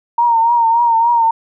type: tone with vibrato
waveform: sine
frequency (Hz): 929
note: A#5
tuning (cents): -6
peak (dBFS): -9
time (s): 0.18-1.31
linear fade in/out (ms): 5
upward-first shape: triangle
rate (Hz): 3.5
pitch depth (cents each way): 59
effects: none